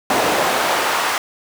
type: noise with high-pass filter sweep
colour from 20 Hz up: brown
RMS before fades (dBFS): -18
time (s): 0.1-1.18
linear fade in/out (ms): 2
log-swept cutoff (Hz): 500 to 1100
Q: 1.1
effects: none